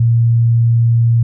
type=tone; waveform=sine; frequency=116.54 Hz; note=A#2; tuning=in tune; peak=-8 dBFS; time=0-1.23 s; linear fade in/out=5 ms; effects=none